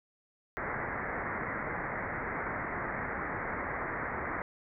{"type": "low-pass noise", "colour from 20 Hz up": "white", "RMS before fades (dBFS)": -36, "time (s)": [0.57, 4.42], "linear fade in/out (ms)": 0, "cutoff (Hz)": 2100, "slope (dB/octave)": 96, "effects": []}